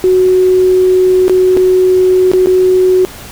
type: tone with dropouts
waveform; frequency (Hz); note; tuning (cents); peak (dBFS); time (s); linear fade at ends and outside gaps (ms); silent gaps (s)
sine; 370; F#4; 0; -5; 0.04-3.05; 0; 1.281-1.296 / 1.567-1.572 / 2.316-2.335 / 2.46-2.471
effects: pink hiss -30 dBFS RMS until 3.31 s